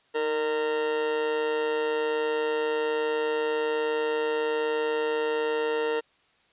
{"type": "tone with amplitude modulation", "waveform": "40% pulse", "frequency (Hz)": 460.6, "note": "A#4", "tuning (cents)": -21, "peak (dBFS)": -21, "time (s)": [0.14, 6.01], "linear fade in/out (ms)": 20, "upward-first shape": "sine", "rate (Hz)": 148, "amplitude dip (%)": 60, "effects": ["white hiss -64 dBFS RMS until 6.52 s", "resampled to 8000 Hz"]}